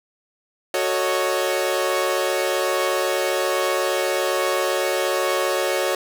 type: chord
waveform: sawtooth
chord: D# half-diminished seventh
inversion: first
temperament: equal with one note detuned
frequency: 370 / 444.9 / 554.4 / 622.3 Hz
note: F#4 / A4 / C#5 / D#5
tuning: 0 / +19 / 0 / 0 cents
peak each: -21 / -24 / -19 / -24 dBFS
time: 0.74-5.95 s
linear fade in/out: 2 ms
effects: none